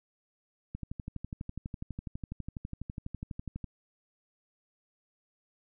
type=click train; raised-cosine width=5 ms; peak=-25 dBFS; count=36; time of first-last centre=0.75-3.643 s; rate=12.1 Hz; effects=none